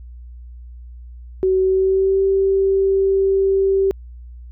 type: tone with pitch glide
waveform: sine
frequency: 376.5 to 388.2 Hz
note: F#4 to G4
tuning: +30 to -17 cents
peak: -13 dBFS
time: 1.43-3.91 s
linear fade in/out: 0 ms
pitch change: +53 cents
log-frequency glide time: 1.6-2.22 s
effects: added 60 Hz sine -34 dBFS peak until 4.51 s